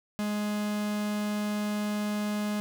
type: tone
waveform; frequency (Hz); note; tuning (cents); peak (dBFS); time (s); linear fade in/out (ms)
45% pulse; 208.9; G#3; +10; -28; 0.19-2.6; 0
effects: none